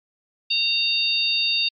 harmonic tone, 920 Hz, A#5, 23 cents flat, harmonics 3 / 4 / 5, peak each -23 / -23 / -23 dBFS, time 0.5-1.69 s, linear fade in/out 10 ms, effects MP3 48 kbps

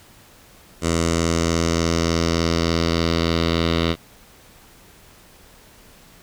10% pulse tone with low-pass filter sweep, 83.4 Hz, E2, 21 cents sharp, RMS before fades -20 dBFS, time 0.81-3.96 s, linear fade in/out 50 ms, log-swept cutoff 7700 to 3800 Hz, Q 2.7, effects pink hiss -49 dBFS RMS until 6.22 s

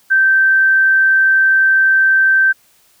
sine tone, 1557 Hz, G6, 12 cents flat, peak -8 dBFS, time 0.1-2.53 s, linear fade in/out 20 ms, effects white hiss -53 dBFS RMS until 3 s

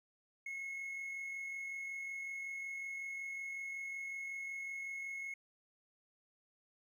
triangle tone with amplitude modulation, 2176 Hz, C#7, 33 cents flat, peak -37 dBFS, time 0.46-5.34 s, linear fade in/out 5 ms, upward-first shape sine, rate 45.4 Hz, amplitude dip 35%, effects tanh soft clip ceiling -33 dBFS

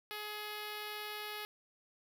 5% pulse tone with notch filter, 421.1 Hz, G#4, 24 cents sharp, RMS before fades -43 dBFS, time 0.11-1.45 s, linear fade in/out 0 ms, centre 6500 Hz, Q 1.6, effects none

